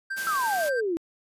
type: tone with tremolo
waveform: triangle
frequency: 1571 Hz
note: G6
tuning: 3 cents sharp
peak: -26 dBFS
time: 0.1-0.81 s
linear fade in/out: 10 ms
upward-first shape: sine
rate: 12 Hz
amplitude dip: 35%
type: high-pass noise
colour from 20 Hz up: white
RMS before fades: -36 dBFS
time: 0.16-0.7 s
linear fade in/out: 20 ms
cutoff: 140 Hz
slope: 96 dB/octave
type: exponential sweep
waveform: sine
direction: down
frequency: 1364 to 318.5 Hz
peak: -24 dBFS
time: 0.27-0.97 s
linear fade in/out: 0 ms
effects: resampled to 32000 Hz